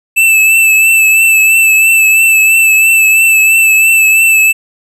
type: tone with vibrato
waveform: square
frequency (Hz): 2637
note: E7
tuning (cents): 0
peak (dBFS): -5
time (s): 0.16-4.53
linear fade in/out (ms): 20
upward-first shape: triangle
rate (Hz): 3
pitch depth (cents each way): 35
effects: none